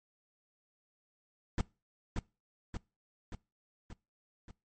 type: noise with echo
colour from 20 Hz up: brown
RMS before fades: -29 dBFS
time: 1.58-1.61 s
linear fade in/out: 2 ms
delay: 580 ms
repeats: 5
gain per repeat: -4 dB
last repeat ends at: 4.51 s
effects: noise-tail reverb RT60 0.3 s tail -24 dB re dry + MP3 32 kbps